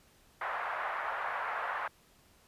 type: band-pass noise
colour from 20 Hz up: white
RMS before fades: -36 dBFS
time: 0.41-1.88 s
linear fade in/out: 5 ms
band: 650 to 1600 Hz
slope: 24 dB/octave
effects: pink hiss -64 dBFS RMS until 2.47 s + resampled to 32000 Hz